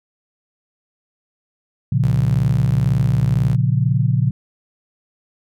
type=chord; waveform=sine; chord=Bb minor; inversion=none; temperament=equal; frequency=116.54 / 138.59 / 174.61 Hz; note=Bb2 / Db3 / F3; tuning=0 / 0 / 0 cents; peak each=-17 / -17 / -22 dBFS; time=1.92-4.31 s; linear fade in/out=5 ms
type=tone with pitch glide; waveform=sawtooth; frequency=65.7 to 62.66 Hz; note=C2 to B1; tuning=+8 to +26 cents; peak=-23 dBFS; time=2.03-3.55 s; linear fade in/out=5 ms; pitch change=-82 cents; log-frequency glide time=2.89-3.43 s
effects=none